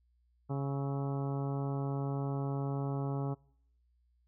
harmonic tone with a mistuned harmonic, 138.59 Hz, C#3, in tune, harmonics 1 / 2 / 3 / 4 / 5 / 6 / 7 / 8 / 9, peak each -33 / -40 / -42 / -47 / -47 / -47 / -53 / -51 / -53 dBFS, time 0.49-3.35 s, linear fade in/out 20 ms, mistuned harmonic 9, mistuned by +72 cents, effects noise-tail reverb RT60 0.7 s tail -26 dB re dry + added 60 Hz sine -68 dBFS peak until 4.27 s

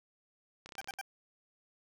clicks, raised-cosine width 0.2 ms, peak -30 dBFS, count 10, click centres 0.66 / 0.691 / 0.722 / 0.753 / 0.783 / 0.814 / 0.844 / 0.875 / 0.907 / 0.938 s
20% pulse tone bursts, 785 Hz, G5, 2 cents sharp, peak -33 dBFS, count 3, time 0.78-1.013 s, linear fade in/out 2 ms, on 27 ms, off 76 ms
effects none

